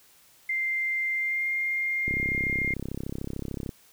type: tone with pitch glide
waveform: sine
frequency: 2093 to 2116 Hz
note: C7 to C7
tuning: 0 to +19 cents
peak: -25 dBFS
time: 0.49-2.74 s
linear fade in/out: 5 ms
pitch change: +19 cents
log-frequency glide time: 1.15-1.46 s
type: click train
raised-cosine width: 3 ms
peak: -20 dBFS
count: 55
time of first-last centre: 2.08-3.692 s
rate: 33.5 Hz
effects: white hiss -58 dBFS RMS until 3.92 s